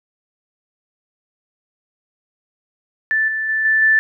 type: tone with level steps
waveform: sine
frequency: 1760 Hz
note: A6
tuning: in tune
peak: -14 / -19 / -16 / -12 / -10 dBFS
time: 3.11-3.99 s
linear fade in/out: 0 ms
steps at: 3.28 / 3.49 / 3.65 / 3.82 s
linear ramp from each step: 2 ms
effects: none